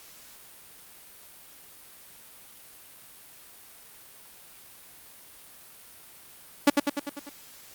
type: tone with echo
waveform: sawtooth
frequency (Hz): 286.8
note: D4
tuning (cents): -41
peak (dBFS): -11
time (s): 6.67-6.7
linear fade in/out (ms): 5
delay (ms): 99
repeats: 6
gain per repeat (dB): -4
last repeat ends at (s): 7.294
effects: white hiss -50 dBFS RMS until 7.74 s + Opus 48 kbps